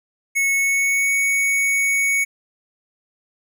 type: tone with pitch glide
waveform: square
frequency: 2200 to 2227 Hz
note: C#7 to C#7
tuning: -14 to +7 cents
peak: -17 dBFS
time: 0.35-2.25 s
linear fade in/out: 20 ms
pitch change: +21 cents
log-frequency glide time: 0.52-1.11 s
effects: none